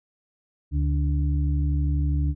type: harmonic tone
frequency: 72.4 Hz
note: D2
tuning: 24 cents flat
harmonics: 1 / 2 / 4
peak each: -21 / -27 / -33 dBFS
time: 0.71-2.35 s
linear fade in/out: 50 ms
effects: none